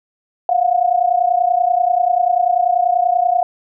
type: tone pair together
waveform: sine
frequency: 698 / 728.3 Hz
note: F5 / F#5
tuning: -1 / -28 cents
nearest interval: minor second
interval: 73 cents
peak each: -15 / -15 dBFS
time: 0.49-3.43 s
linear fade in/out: 2 ms
effects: none